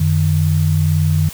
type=tone pair together; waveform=sine; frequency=91 / 153.04 Hz; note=F#2 / D#3; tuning=-28 / -28 cents; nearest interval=major sixth; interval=900 cents; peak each=-14 dBFS; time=0-1.29 s; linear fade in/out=5 ms; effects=white hiss -34 dBFS RMS until 1.33 s + high-pass 60 Hz 12 dB/octave